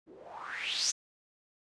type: noise with low-pass filter sweep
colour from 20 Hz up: blue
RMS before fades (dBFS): -36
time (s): 0.06-0.92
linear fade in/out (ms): 20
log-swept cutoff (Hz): 300 to 6700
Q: 6.2
effects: resampled to 22050 Hz